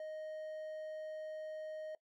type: tone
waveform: triangle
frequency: 622.3 Hz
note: D#5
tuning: in tune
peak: -40 dBFS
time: 0-1.95 s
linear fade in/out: 2 ms
effects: noise-tail reverb RT60 0.1 s tail -19 dB re dry